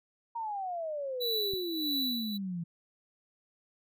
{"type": "exponential sweep", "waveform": "sine", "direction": "down", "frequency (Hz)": [944, 164.81], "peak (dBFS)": -33, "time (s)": [0.35, 2.64], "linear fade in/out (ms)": 10}
{"type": "tone with tremolo", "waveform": "square", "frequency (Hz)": 3951, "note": "B7", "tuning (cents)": 0, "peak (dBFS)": -30, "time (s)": [1.2, 2.38], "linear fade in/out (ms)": 20, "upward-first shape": "sine", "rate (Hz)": 1.6, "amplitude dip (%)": 65}
{"type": "click", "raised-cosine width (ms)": 5, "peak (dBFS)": -32, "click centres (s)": 1.536}
{"effects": []}